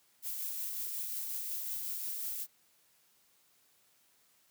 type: noise with tremolo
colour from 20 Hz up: violet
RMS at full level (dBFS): -37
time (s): 0.22-2.47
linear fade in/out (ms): 50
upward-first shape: triangle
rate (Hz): 5.5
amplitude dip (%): 30
effects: white hiss -69 dBFS RMS until 4.5 s + high-pass 80 Hz 12 dB/octave